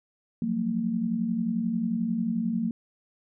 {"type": "tone cluster", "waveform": "sine", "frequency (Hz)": [177.2, 188.4, 228.6], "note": ["F3", "F#3", "A#3"], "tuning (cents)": [25, 32, -34], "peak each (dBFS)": [-33, -32, -26], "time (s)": [0.42, 2.71], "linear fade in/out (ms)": 2, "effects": []}